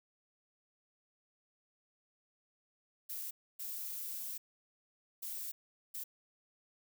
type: noise bursts at uneven times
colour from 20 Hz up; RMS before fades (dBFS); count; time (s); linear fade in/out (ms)
violet; -42; 4; 3.09-3.31 / 3.59-4.38 / 5.22-5.52 / 5.94-6.04; 10
effects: none